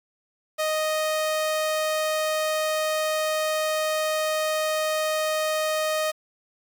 sawtooth tone, 622 Hz, D#5, 1 cent flat, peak -19 dBFS, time 0.58-6.12 s, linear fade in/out 20 ms, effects 8-bit

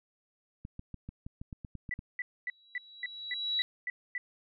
clicks, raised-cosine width 5 ms, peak -29 dBFS, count 11, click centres 0.651 / 0.794 / 0.943 / 1.09 / 1.265 / 1.415 / 1.528 / 1.648 / 1.753 / 1.892 / 1.991 s
sine tone bursts, 1975.5 Hz, B6, in tune, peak -32 dBFS, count 9, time 1.91-4.18 s, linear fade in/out 2 ms, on 30 ms, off 250 ms
sine tone with exponential growth, 3901 Hz, B7, 22 cents flat, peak -26 dBFS, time 2.47-3.62 s, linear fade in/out 0 ms, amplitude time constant 250 ms
effects none

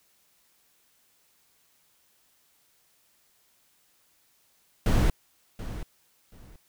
brown noise with echo, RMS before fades -21 dBFS, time 4.86-5.1 s, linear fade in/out 2 ms, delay 730 ms, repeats 2, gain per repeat -14 dB, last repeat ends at 6.56 s, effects white hiss -66 dBFS RMS until 6.68 s

